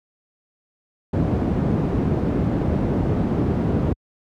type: low-pass noise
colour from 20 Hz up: white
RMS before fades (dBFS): -20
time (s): 1.13-3.93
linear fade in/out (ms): 5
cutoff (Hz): 260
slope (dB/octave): 12
effects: high-pass 60 Hz 12 dB/octave